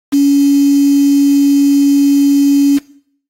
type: tone with quantisation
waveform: sine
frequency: 281.6 Hz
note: C#4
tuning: 27 cents sharp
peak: -6 dBFS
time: 0.12-2.79 s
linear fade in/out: 20 ms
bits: 4
effects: noise-tail reverb RT60 0.6 s tail -20 dB re dry + AAC 48 kbps